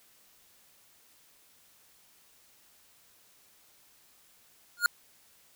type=tone with exponential growth; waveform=square; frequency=1428 Hz; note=F6; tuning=38 cents sharp; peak=-17 dBFS; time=4.77-4.86 s; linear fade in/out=1 ms; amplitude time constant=18 ms; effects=white hiss -62 dBFS RMS until 5.55 s